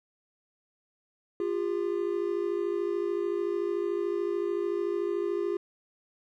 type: tone pair together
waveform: triangle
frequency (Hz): 349.2 / 402.8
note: F4 / G4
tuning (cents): 0 / +47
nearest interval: major second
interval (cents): 247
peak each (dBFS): -28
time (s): 1.4-5.57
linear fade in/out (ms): 2
effects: none